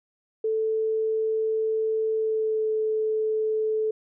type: tone with pitch glide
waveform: sine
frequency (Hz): 440 to 435.2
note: A4 to A4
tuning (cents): 0 to -19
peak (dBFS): -22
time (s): 0.44-3.91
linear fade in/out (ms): 5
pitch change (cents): -19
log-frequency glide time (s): 2.15-2.69
effects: none